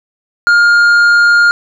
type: tone with tanh clipping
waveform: sine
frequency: 1413 Hz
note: F6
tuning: 20 cents sharp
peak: -6 dBFS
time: 0.47-1.51 s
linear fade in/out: 0 ms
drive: 6 dB
effects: none